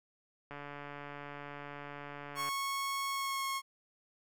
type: click train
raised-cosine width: 0.5 ms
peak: -30 dBFS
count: 286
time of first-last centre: 0.51-2.489 s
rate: 144 Hz
type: tone with pitch glide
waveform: sawtooth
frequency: 1100 to 1087.4 Hz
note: C#6 to C#6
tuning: -14 to -34 cents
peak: -30 dBFS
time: 2.35-3.62 s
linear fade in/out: 50 ms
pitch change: -20 cents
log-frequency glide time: 3.09-3.46 s
effects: none